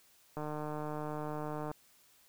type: click train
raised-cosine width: 1 ms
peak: -26 dBFS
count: 204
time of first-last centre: 0.37-1.714 s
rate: 151 Hz
effects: white hiss -65 dBFS RMS until 2.28 s